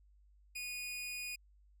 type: tone with amplitude modulation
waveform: sawtooth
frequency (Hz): 2475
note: D#7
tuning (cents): -10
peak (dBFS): -35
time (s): 0.55-1.36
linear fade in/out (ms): 10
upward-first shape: sine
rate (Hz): 286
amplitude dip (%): 45
effects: added 50 Hz sine -62 dBFS peak until 1.8 s